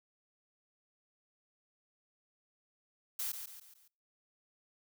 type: noise with echo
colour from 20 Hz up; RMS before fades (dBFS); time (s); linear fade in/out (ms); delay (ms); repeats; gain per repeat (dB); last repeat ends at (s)
blue; -37; 3.19-3.32; 5; 140; 4; -7; 3.88
effects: noise-tail reverb RT60 0.4 s tail -25 dB re dry